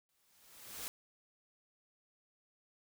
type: noise with exponential growth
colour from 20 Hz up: white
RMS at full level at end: -41 dBFS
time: 0.09-0.88 s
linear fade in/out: 0 ms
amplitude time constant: 170 ms
effects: none